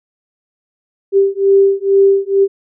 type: beating tone pair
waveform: sine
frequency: 392 / 394.2 Hz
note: G4 / G4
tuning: 0 / +10 cents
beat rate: 2.2 Hz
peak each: -11 dBFS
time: 1.12-2.48 s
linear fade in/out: 50 ms
effects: none